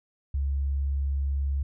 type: tone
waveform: sine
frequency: 69.3 Hz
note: C#2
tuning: in tune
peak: -24 dBFS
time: 0.34-1.63 s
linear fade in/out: 5 ms
effects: none